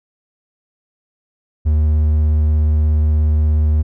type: tone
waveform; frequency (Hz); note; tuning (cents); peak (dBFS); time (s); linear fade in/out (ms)
triangle; 76.4; D#2; -31; -9; 1.65-3.83; 20
effects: none